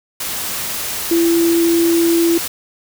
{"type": "tone in noise", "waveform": "sine", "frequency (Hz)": 336.4, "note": "E4", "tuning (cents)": 35, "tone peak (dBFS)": -11, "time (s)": [1.11, 2.38], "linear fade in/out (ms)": 5, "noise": "white", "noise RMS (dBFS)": -23, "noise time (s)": [0.2, 2.48], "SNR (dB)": 9, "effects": []}